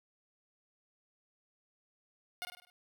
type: tone with echo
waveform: 10% pulse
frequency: 719 Hz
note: F#5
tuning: 50 cents flat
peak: -29 dBFS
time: 2.42-2.45 s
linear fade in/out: 0 ms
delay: 50 ms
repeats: 5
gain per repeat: -6 dB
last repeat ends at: 2.7 s
effects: none